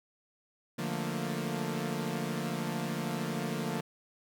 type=chord; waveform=sawtooth; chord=Bb major seventh; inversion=first; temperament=equal with one note detuned; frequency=146.83 / 175.63 / 220 / 233.1 Hz; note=D3 / F3 / A3 / Bb3; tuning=0 / +10 / 0 / 0 cents; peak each=-34 / -33 / -35 / -34 dBFS; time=0.78-3.81 s; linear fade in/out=10 ms; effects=none